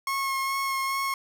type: tone with vibrato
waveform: 30% pulse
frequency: 1085 Hz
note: C#6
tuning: 37 cents flat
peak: -23 dBFS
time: 0.07-1.14 s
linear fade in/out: 2 ms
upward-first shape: sine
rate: 2.4 Hz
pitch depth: 14 cents each way
effects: none